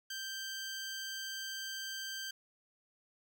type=tone; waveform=15% pulse; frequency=1568 Hz; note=G6; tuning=in tune; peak=-33 dBFS; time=0.1-2.31 s; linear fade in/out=5 ms; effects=none